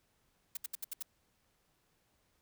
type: noise bursts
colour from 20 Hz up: blue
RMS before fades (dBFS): -39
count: 6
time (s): 0.55-1.026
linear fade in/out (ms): 5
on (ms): 21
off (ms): 70
effects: pink hiss -75 dBFS RMS until 2.41 s